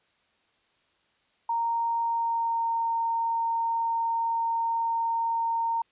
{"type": "tone with pitch glide", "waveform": "sine", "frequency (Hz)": [927, 919], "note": ["A#5", "A#5"], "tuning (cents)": [-10, -25], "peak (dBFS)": -24, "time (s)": [1.49, 5.82], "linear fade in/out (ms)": 5, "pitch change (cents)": -15, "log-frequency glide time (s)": [2.03, 2.71], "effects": ["white hiss -68 dBFS RMS until 5.91 s", "resampled to 8000 Hz"]}